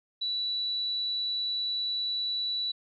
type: tone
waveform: sine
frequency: 3945 Hz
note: B7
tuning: 3 cents flat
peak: -28 dBFS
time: 0.21-2.72 s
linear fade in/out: 10 ms
effects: none